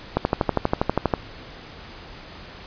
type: click train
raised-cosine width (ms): 1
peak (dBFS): -4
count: 13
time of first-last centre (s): 0.17-1.138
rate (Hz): 12.4
effects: pink hiss -41 dBFS RMS until 2.66 s + resampled to 11025 Hz